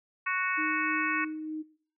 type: harmonic tone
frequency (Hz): 370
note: F#4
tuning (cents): 0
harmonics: 3 / 4 / 5 / 6 / 7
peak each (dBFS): -32 / -33 / -34 / -35 / -35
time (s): 0.26-1.25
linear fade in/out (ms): 10
type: tone with tremolo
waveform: sine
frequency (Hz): 311.1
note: D#4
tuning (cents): 0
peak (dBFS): -33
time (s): 0.57-1.63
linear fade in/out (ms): 20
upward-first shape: sine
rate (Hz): 3.3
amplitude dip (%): 25
effects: noise-tail reverb RT60 0.5 s tail -19 dB re dry